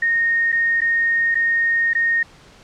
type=tone with dropouts; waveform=sine; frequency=1850 Hz; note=A#6; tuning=14 cents flat; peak=-15 dBFS; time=0.02-2.23 s; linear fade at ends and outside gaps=5 ms; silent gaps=0.52-0.525 / 0.807-0.816 / 1.346-1.353 / 1.934-1.95 s; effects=pink hiss -47 dBFS RMS until 2.63 s + low-pass 6000 Hz 12 dB/octave